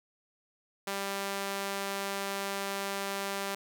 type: tone with high-pass filter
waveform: sawtooth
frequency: 197.5 Hz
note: G3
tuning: 13 cents sharp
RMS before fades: -35 dBFS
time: 0.87-3.55 s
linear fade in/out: 5 ms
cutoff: 460 Hz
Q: 0.54
effects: none